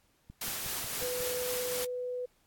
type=click train; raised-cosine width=5 ms; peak=-35 dBFS; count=6; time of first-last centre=0.3-1.206 s; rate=5.52 Hz
type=noise with tremolo; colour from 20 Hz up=white; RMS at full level=-35 dBFS; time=0.41-1.85 s; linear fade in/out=5 ms; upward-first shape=sine; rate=3.8 Hz; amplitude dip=25%
type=tone; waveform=sine; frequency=496.9 Hz; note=B4; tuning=11 cents sharp; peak=-33 dBFS; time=1.01-2.26 s; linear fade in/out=10 ms
effects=pink hiss -70 dBFS RMS until 2.46 s + AAC 64 kbps